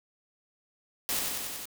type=noise with echo; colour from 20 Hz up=white; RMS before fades=-30 dBFS; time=1.09-1.19 s; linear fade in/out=0 ms; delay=93 ms; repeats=5; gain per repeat=-2 dB; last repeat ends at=1.655 s; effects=none